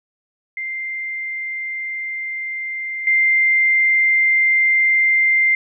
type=tone with level steps; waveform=sine; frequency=2093 Hz; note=C7; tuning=in tune; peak=-23 / -12 dBFS; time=0.57-5.55 s; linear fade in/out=2 ms; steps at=3.07 s; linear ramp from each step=2 ms; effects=none